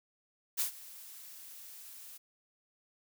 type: noise with ADSR envelope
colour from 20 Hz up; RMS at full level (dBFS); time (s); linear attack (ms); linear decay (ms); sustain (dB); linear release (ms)
blue; -30; 0.57-2.18; 28; 110; -20; 13
effects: none